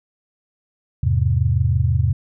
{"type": "chord", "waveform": "sine", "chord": "E augmented", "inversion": "none", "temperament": "just", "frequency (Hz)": [82.41, 103.01, 128.76], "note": ["E2", "G#2", "B#2"], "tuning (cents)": [0, -14, -27], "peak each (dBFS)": -19, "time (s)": [1.03, 2.13], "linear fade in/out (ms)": 5, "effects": []}